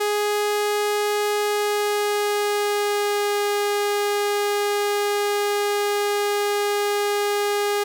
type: tone with pitch glide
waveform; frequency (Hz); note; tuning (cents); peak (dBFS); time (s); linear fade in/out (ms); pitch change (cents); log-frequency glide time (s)
sawtooth; 415.3 to 410.1; G#4 to G#4; 0 to -22; -16; 0-7.84; 10; -22; 1.43-3.42
effects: none